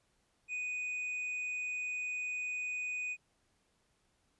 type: tone with tanh clipping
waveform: triangle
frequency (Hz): 2485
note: D#7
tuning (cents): -3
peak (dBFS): -36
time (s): 0.48-3.17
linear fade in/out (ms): 50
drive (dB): 8
effects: pink hiss -75 dBFS RMS until 4.39 s + resampled to 24000 Hz